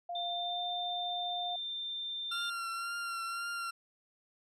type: tone with pitch glide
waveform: sine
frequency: 698.5 to 710.7 Hz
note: F5 to F5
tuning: 0 to +30 cents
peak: -36 dBFS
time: 0.09-1.56 s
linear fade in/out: 5 ms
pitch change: +30 cents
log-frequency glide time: 0.34-0.62 s
type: tone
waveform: sine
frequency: 3585 Hz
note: A7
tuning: 32 cents sharp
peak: -36 dBFS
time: 0.15-2.5 s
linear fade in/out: 5 ms
type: tone with vibrato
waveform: 40% pulse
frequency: 1377 Hz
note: F6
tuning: 25 cents flat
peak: -35 dBFS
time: 2.31-3.71 s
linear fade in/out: 10 ms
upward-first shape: triangle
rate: 1.9 Hz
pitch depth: 30 cents each way
effects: low-pass 11000 Hz 12 dB/octave